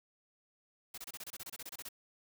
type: noise bursts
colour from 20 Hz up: white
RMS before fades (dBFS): -45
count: 15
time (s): 0.94-1.888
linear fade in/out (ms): 5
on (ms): 38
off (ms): 27
effects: none